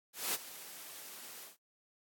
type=noise with ADSR envelope; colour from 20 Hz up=white; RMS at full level=-33 dBFS; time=0.13-1.57 s; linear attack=210 ms; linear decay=30 ms; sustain=-16 dB; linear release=140 ms; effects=high-pass 200 Hz 12 dB/octave + AAC 64 kbps